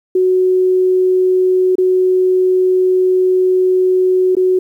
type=tone with dropouts; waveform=sine; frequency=370 Hz; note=F#4; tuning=in tune; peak=-9 dBFS; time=0.15-4.59 s; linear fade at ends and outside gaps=5 ms; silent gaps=1.755-1.782 / 4.352-4.367 s; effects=8-bit